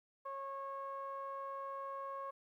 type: tone with low-pass filter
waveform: sawtooth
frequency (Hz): 547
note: C#5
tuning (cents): -23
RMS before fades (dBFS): -44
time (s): 0.25-2.31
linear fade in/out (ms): 10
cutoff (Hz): 1100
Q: 4.1
effects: 13-bit